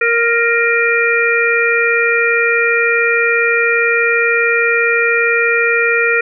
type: harmonic tone with a mistuned harmonic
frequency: 466.2 Hz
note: A#4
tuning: in tune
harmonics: 1 / 3 / 4 / 5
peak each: -16 / -16 / -16 / -16 dBFS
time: 0.01-6.21 s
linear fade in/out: 5 ms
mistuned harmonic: 5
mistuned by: +48 cents
effects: none